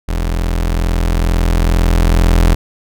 35% pulse tone with level ramp, 42.2 Hz, E1, 41 cents sharp, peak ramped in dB -13 to -5 dBFS, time 0.08-2.55 s, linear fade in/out 10 ms, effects none

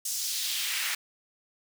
pink noise with high-pass filter sweep, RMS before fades -31 dBFS, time 0.05-0.95 s, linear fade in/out 5 ms, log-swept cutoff 6600 to 1800 Hz, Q 1.6, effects none

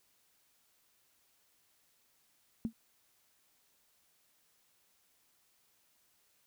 sine tone with exponential decay, 226.7 Hz, A#3, 48 cents flat, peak -27 dBFS, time 2.65-2.73 s, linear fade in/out 0 ms, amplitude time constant 17 ms, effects white hiss -72 dBFS RMS until 6.46 s

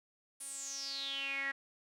sawtooth tone with band-pass filter sweep, 274.8 Hz, C#4, 15 cents flat, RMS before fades -40 dBFS, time 0.4-1.52 s, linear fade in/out 10 ms, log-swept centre 10000 to 1800 Hz, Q 9.5, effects none

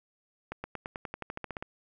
accelerating click train, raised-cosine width 0.5 ms, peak -21 dBFS, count 14, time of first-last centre 0.52-1.625 s, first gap 120 ms, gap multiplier 0.94, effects none

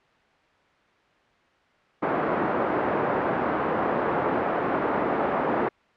pink band-pass noise, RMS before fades -25 dBFS, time 2.02-5.69 s, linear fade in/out 10 ms, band 300 to 1300 Hz, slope 12 dB/octave, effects white hiss -60 dBFS RMS until 5.96 s + low-pass 2000 Hz 12 dB/octave

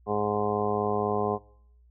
harmonic tone, 104 Hz, G#2, 3 cents sharp, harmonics 1 / 2 / 3 / 4 / 5 / 6 / 7 / 8 / 9 / 10, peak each -37 / -33 / -40 / -28 / -35 / -37 / -31 / -37 / -40 / -34 dBFS, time 0.06-1.39 s, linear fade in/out 50 ms, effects noise-tail reverb RT60 0.8 s tail -25 dB re dry + added 60 Hz sine -55 dBFS peak until 1.9 s

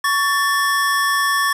square tone pair together, 1120.5 / 1769 Hz, C#6 / A6, +18 / +9 cents, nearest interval minor sixth, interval 791 cents, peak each -19 dBFS, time 0.04-1.53 s, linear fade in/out 5 ms, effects resampled to 32000 Hz + 7-bit

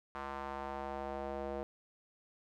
square tone with band-pass filter sweep, 69 Hz, C#2, 7 cents flat, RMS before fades -41 dBFS, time 0.15-1.63 s, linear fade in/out 0 ms, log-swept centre 1100 to 560 Hz, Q 2, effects none

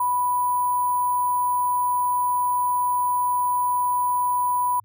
sine tone with sample-and-hold, 987.8 Hz, B5, in tune, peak -19 dBFS, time 0-4.8 s, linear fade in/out 5 ms, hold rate 11025 Hz, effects added 105 Hz sine -53 dBFS peak until 4.84 s

